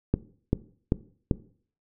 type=click train; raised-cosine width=3 ms; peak=-8 dBFS; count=4; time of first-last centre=0.14-1.312 s; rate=2.56 Hz; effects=noise-tail reverb RT60 0.5 s tail -18 dB re dry